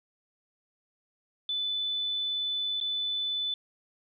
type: tone with dropouts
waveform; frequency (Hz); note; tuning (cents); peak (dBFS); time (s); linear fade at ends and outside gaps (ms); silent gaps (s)
sine; 3499; A7; -10; -28; 1.49-3.54; 2; 2.802-2.811
effects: none